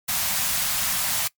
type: band-stop noise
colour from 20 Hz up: white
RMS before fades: -24 dBFS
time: 0.08-1.28 s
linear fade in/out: 10 ms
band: 240 to 590 Hz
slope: 48 dB/octave
effects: noise-tail reverb RT60 0.1 s tail -21 dB re dry + MP3 96 kbps